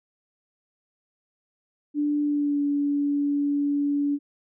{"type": "tone with pitch glide", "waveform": "sine", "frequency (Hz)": [293.7, 286.8], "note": ["D4", "D4"], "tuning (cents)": [0, -41], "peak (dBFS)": -21, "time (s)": [1.94, 4.19], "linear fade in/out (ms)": 50, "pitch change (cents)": -41, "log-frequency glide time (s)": [2.22, 2.62], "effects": []}